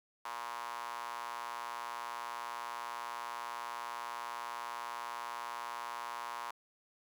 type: tone with high-pass filter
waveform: sawtooth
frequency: 120 Hz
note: B2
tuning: 49 cents flat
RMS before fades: -42 dBFS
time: 0.25-6.51 s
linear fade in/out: 5 ms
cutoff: 1000 Hz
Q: 4.6
effects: none